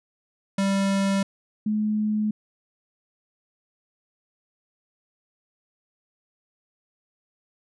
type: tone pair in turn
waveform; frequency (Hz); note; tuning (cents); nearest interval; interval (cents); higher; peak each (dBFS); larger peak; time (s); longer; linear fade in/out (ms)
square / sine; 196 / 213; G3 / G#3; 0 / +44; minor second; 144; second; -21; neither; 0.58-1.23 / 1.66-2.31; neither; 5
effects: resampled to 24000 Hz